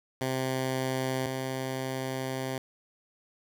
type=tone pair in turn; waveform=10% pulse; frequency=130.81 / 131.37 Hz; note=C3 / C3; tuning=0 / +7 cents; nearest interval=unison; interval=7 cents; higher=second; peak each=-20 / -23 dBFS; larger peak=first; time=0.21-1.26 / 1.26-2.58 s; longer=second; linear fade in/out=2 ms; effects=none